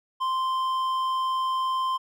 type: tone with hard clipping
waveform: sine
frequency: 1043 Hz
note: C6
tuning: 6 cents flat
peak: -25 dBFS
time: 0.2-1.98 s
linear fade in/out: 20 ms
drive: 6 dB
effects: none